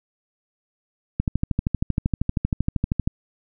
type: click train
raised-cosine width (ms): 5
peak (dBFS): -8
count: 25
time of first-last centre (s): 1.2-3.075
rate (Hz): 12.8
effects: none